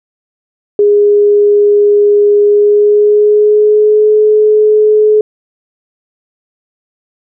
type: tone with pitch glide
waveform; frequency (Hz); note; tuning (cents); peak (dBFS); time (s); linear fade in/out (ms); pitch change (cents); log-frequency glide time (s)
sine; 412 to 426.5; G#4 to G#4; -14 to +46; -4; 0.79-5.21; 2; +60; 2.42-4.13
effects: none